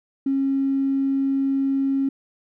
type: tone with tanh clipping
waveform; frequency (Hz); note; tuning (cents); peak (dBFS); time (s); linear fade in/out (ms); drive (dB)
triangle; 272.1; C#4; -32; -18; 0.26-2.09; 5; 2
effects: none